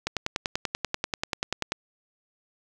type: click train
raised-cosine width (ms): 0.2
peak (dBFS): -9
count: 18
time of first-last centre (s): 0.07-1.72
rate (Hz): 10.3
effects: none